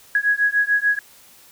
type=beating tone pair; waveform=sine; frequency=1661.2 / 1668 Hz; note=G#6 / G#6; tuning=0 / +7 cents; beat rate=6.8 Hz; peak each=-19 dBFS; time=0.15-0.99 s; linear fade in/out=2 ms; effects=white hiss -49 dBFS RMS until 1.51 s